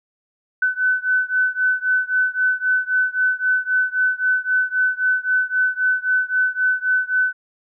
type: beating tone pair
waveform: sine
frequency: 1507 / 1510.8 Hz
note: F#6 / F#6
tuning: +31 / +36 cents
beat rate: 3.8 Hz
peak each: -19 / -20 dBFS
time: 0.62-7.33 s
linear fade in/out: 5 ms
effects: none